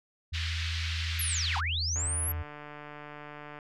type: tone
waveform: sine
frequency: 81.9 Hz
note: E2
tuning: 11 cents flat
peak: -31 dBFS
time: 0.32-2.43 s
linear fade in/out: 10 ms
type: band-pass noise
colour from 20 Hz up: white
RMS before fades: -37 dBFS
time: 0.33-1.61 s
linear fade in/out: 20 ms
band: 1600 to 4200 Hz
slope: 24 dB/octave
type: linear two-way sweep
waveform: sine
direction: down then up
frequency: 11840 to 740 to 11840 Hz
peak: -30 dBFS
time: 1.19-2.32 s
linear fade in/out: 5 ms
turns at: 1.57 s
type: click train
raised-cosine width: 0.5 ms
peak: -29 dBFS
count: 242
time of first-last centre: 1.96-3.588 s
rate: 148 Hz
effects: none